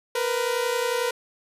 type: tone pair together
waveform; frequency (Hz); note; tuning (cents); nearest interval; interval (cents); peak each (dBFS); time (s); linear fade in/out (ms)
sawtooth; 468.9 / 500; A#4 / B4; +10 / +21; minor second; 111; -22 / -22; 0.15-1.11; 5
effects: resampled to 32000 Hz